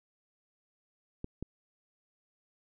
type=clicks; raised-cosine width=3 ms; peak=-24 dBFS; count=2; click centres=1.244 / 1.426 s; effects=none